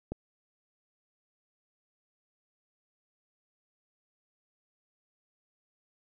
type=click; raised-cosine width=2 ms; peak=-21 dBFS; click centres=0.12 s; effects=none